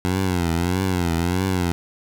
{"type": "tone with vibrato", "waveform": "15% pulse", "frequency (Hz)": 88.9, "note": "F2", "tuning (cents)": 31, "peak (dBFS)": -13, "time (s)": [0.05, 1.72], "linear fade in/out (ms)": 0, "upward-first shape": "triangle", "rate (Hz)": 1.6, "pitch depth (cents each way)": 140, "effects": []}